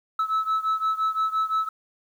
sine beating tone pair, 1300 / 1305.8 Hz, E6 / E6, -24 / -17 cents, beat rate 5.8 Hz, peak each -22 / -24 dBFS, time 0.19-1.69 s, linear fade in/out 5 ms, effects tanh soft clip ceiling -19 dBFS + 9-bit

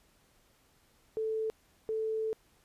sine tone bursts at uneven times, 440 Hz, A4, in tune, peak -30 dBFS, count 2, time 1.17-1.5 / 1.89-2.33 s, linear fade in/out 0 ms, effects pink hiss -67 dBFS RMS until 2.64 s + resampled to 32000 Hz

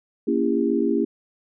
sine chord, A# diminished seventh, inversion none, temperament just, 233.1 / 279.7 / 335.6 / 402.8 Hz, A#3 / C#4 / E4 / G4, 0 / +16 / +31 / +47 cents, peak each -24 dBFS, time 0.27-1.05 s, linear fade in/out 10 ms, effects none

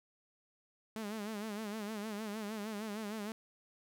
sawtooth tone with vibrato, 212.4 Hz, G#3, 39 cents sharp, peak -35 dBFS, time 0.96-3.32 s, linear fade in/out 0 ms, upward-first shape sine, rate 6.5 Hz, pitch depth 91 cents each way, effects none

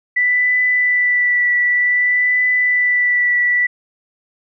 sine tone with vibrato, 1975.5 Hz, B6, in tune, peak -12 dBFS, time 0.16-3.67 s, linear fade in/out 10 ms, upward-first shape triangle, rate 0.54 Hz, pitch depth 19 cents each way, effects none

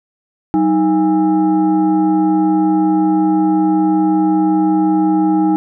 sine tone with frequency modulation, 314.2 Hz, D#4, 17 cents sharp, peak -10 dBFS, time 0.54-5.56 s, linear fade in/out 0 ms, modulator 503 Hz, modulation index 0.73, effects none

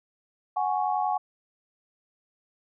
sine chord, F# suspended second, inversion none, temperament equal, 740 / 830.6 / 1108.7 Hz, F#5 / G#5 / C#6, 0 / 0 / 0 cents, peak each -27 / -27 / -32 dBFS, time 0.56-1.18 s, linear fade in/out 10 ms, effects none

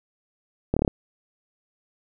slowing click train, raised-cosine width 2 ms, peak -8 dBFS, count 6, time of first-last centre 0.74-0.878 s, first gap 26 ms, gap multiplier 1.03, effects none

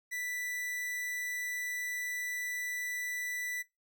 45% pulse tone, 1975.5 Hz, B6, in tune, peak -35 dBFS, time 0.11-3.63 s, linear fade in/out 20 ms, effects noise-tail reverb RT60 0.2 s tail -20 dB re dry

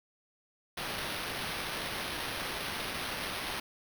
white noise with sample-and-hold, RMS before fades -37 dBFS, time 0.77-3.6 s, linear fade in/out 5 ms, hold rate 7350 Hz, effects none

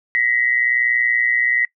sine tone pair together, 1900 / 2021 Hz, A#6 / B6, +33 / +39 cents, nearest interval minor second, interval 106 cents, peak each -18 dBFS, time 0.15-1.65 s, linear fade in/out 0 ms, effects noise-tail reverb RT60 0.1 s tail -21 dB re dry

